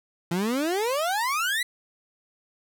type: exponential sweep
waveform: 30% pulse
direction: up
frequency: 164.81 to 2021 Hz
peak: -21 dBFS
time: 0.31-1.63 s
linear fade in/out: 5 ms
effects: none